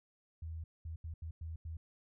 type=tone bursts at uneven times; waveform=sine; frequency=81 Hz; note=E2; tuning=30 cents flat; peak=-40 dBFS; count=6; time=0.42-0.64 / 0.85-0.96 / 1.04-1.14 / 1.22-1.31 / 1.41-1.56 / 1.65-1.77 s; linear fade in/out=5 ms; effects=none